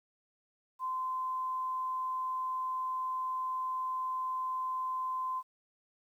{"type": "tone", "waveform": "sine", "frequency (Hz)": 1032, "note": "C6", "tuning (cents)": -24, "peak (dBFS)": -32, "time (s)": [0.79, 5.43], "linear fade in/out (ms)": 50, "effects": ["11-bit"]}